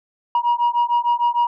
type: beating tone pair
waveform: sine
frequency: 952 / 958.6 Hz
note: A#5 / A#5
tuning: +36 / +48 cents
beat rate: 6.6 Hz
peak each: -17 / -17 dBFS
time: 0.35-1.47 s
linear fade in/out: 2 ms
effects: tanh soft clip ceiling -12 dBFS